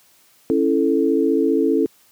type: chord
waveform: sine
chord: A major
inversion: first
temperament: just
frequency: 275 / 330 / 440 Hz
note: C#4 / E4 / A4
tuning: -14 / +2 / 0 cents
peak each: -19 dBFS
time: 0.5-1.86 s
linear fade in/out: 0 ms
effects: white hiss -55 dBFS RMS until 2.11 s + high-pass 80 Hz 12 dB/octave